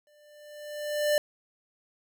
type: tone with exponential growth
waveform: square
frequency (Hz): 594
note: D5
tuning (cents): +20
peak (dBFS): -21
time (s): 0.07-1.18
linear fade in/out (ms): 1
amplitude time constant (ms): 240
effects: none